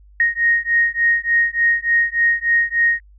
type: beating tone pair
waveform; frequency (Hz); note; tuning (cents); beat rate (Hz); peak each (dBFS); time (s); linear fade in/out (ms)
sine; 1864.7 / 1868.1; A#6 / A#6; 0 / +3; 3.4; -17; 0.2-3; 2
effects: added 50 Hz sine -44 dBFS peak until 3.18 s